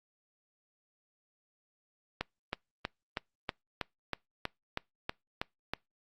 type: click train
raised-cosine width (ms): 0.3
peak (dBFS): -16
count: 12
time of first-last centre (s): 2.21-5.736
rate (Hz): 3.12
effects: noise-tail reverb RT60 0.2 s tail -26 dB re dry + Opus 48 kbps